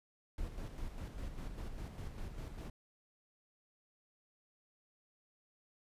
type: noise with tremolo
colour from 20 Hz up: brown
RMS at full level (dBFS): -42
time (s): 0.38-2.7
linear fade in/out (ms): 2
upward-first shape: square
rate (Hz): 5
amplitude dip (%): 45
effects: resampled to 32000 Hz